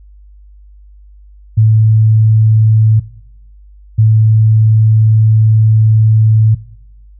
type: tone pair in turn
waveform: sine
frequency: 109.7 / 109.7 Hz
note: A2 / A2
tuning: -5 / -5 cents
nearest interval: unison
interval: 0 cents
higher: neither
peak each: -4 dBFS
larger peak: neither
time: 1.57-3 / 3.98-6.55 s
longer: second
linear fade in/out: 10 ms
effects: noise-tail reverb RT60 0.9 s tail -21 dB re dry + added 50 Hz sine -36 dBFS peak until 7.19 s